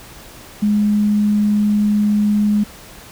sine tone, 208.5 Hz, G#3, 7 cents sharp, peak -12 dBFS, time 0.62-2.64 s, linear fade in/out 10 ms, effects pink hiss -39 dBFS RMS until 3.11 s

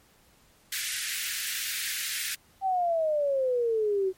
pink high-pass noise, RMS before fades -32 dBFS, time 0.72-2.35 s, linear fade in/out 5 ms, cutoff 1600 Hz, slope 48 dB/octave
sine exponential sweep, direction down, 784 to 370 Hz, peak -23 dBFS, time 2.61-4.13 s, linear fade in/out 50 ms
effects pink hiss -61 dBFS RMS until 4.17 s + MP3 64 kbps

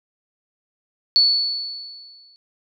sine tone with exponential decay, 4438 Hz, C#8, 1 cent sharp, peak -10 dBFS, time 1.16-2.36 s, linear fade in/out 0 ms, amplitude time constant 260 ms, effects none

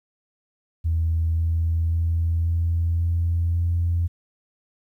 sine tone with pitch steps, 81.7 / 82.46 / 83.22 / 84 / 84.78 / 85.56 Hz, E2 / E2 / E2 / E2 / E2 / F2, -15 / +1 / +17 / +33 / +49 / -35 cents, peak -18 dBFS, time 0.84-4.08 s, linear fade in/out 20 ms, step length 540 ms, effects tanh soft clip ceiling -14 dBFS + 10-bit

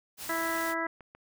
white noise, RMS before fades -40 dBFS, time 0.17-0.75 s, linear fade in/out 50 ms
harmonic tone, 329.6 Hz, E4, in tune, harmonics 1 / 2 / 3 / 4 / 5 / 6, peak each -36 / -36 / -36 / -36 / -36 / -36 dBFS, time 0.29-0.87 s, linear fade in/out 5 ms
click train, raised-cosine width 0.5 ms, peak -34 dBFS, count 5, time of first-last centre 0.58-1.15 s, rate 7.02 Hz
effects none

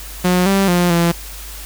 sawtooth tone with pitch steps, 180.4 / 195.6 / 176.4 / 170.2 Hz, F#3 / G3 / F3 / F3, -44 / -4 / +18 / -44 cents, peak -8 dBFS, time 0.24-1.12 s, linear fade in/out 10 ms, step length 220 ms, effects added 50 Hz sine -32 dBFS peak until 1.65 s + white hiss -34 dBFS RMS until 1.65 s

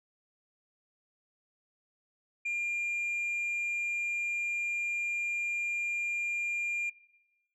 sine tone, 2400 Hz, D7, 37 cents sharp, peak -28 dBFS, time 2.45-6.9 s, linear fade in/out 10 ms, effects noise-tail reverb RT60 0.9 s tail -18 dB re dry + tanh soft clip ceiling -29 dBFS

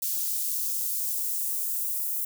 blue noise with high-pass filter sweep, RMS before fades -29 dBFS, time 0.02-2.25 s, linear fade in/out 5 ms, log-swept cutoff 4900 to 9900 Hz, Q 0.79, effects none

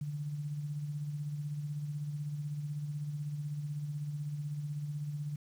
sine tone with tremolo, 147.3 Hz, D3, 6 cents sharp, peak -33 dBFS, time 0.01-5.36 s, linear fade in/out 5 ms, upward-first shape sine, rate 16 Hz, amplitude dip 45%, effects 10-bit

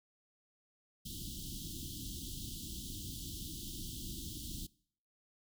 pink band-stop noise, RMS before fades -44 dBFS, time 1.05-4.67 s, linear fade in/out 10 ms, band 350 to 3000 Hz, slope 96 dB/octave, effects noise-tail reverb RT60 0.6 s tail -23 dB re dry

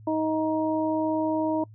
harmonic tone, 314.2 Hz, D#4, 17 cents sharp, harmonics 1 / 2 / 3, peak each -25 / -28 / -30 dBFS, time 0.07-1.64 s, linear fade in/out 5 ms, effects noise-tail reverb RT60 0.1 s tail -26 dB re dry + added 108 Hz sine -45 dBFS peak until 1.74 s

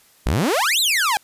sawtooth exponential two-way sweep, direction up then down, 49 to 4186 to 775 Hz, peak -13 dBFS, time 0.26-1.17 s, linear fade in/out 0 ms, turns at 0.8 s, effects white hiss -54 dBFS RMS until 1.23 s + resampled to 32000 Hz

